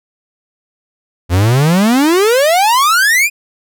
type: exponential sweep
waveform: 45% pulse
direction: up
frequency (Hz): 82.9 to 2517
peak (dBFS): -8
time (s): 1.29-3.3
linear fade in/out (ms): 50
effects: none